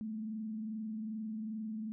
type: tone with frequency modulation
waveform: sine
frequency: 218 Hz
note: A3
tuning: 16 cents flat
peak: -37 dBFS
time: 0.01-1.92 s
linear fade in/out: 0 ms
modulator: 22.5 Hz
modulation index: 0.36
effects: none